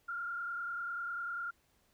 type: tone with frequency modulation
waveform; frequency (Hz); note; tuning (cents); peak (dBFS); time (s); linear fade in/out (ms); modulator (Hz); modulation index
sine; 1398; F6; +1; -36; 0.08-1.51; 10; 30.1; 1.1
effects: pink hiss -72 dBFS RMS until 1.93 s